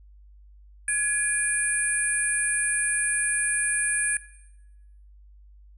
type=tone cluster; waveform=sine; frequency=1684 / 2405 / 8660 / 9720 Hz; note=G#6 / D7 / C#9 / D#9; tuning=+24 / +41 / -41 / -42 cents; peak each=-27 / -33 / -28 / -27 dBFS; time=0.88-4.17 s; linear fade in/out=2 ms; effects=noise-tail reverb RT60 1.0 s tail -19 dB re dry + added 50 Hz sine -48 dBFS peak until 5.77 s